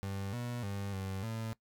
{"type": "tone with pitch steps", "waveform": "30% pulse", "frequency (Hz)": [98, 121, 99.6, 95.9, 112.3], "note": ["G2", "B2", "G2", "G2", "A2"], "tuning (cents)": [0, -35, 28, -37, 36], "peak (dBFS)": -34, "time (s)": [0.03, 1.53], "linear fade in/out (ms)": 0, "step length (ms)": 300, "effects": ["noise-tail reverb RT60 0.1 s tail -20 dB re dry"]}